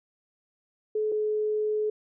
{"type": "tone pair in turn", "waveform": "sine", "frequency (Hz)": [429.2, 426.5], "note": ["A4", "G#4"], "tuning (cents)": [-43, 46], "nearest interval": "unison", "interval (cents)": 11, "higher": "first", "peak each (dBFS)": -24, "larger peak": "neither", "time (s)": [[0.95, 1.12], [1.12, 1.9]], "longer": "second", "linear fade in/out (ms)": 5, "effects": []}